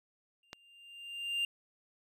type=tone with exponential growth; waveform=triangle; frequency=2794 Hz; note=F7; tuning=in tune; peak=-27 dBFS; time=0.43-1.45 s; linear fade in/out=2 ms; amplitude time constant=220 ms
type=click; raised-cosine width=0.2 ms; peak=-24 dBFS; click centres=0.531 s
effects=none